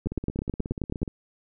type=two click trains; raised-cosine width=3 ms; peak=-20 / -13 dBFS; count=18 / 10; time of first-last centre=0.06-1.078 / 0.07-1.031 s; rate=16.7 / 9.37 Hz; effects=none